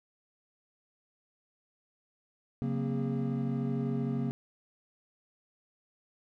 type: tone cluster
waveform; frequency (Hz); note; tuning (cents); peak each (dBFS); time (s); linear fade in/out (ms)
triangle; 136.5 / 182.1 / 232.4 / 265.4 / 408.3; C#3 / F#3 / A#3 / C4 / G#4; -26 / -27 / -5 / +25 / -29; -31 / -39 / -31 / -37 / -39; 2.62-4.31; 0
effects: none